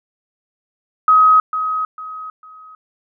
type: tone with echo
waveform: sine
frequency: 1266 Hz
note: D#6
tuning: 30 cents sharp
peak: -7 dBFS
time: 1.08-1.4 s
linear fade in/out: 2 ms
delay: 450 ms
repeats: 3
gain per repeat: -10 dB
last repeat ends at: 2.75 s
effects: none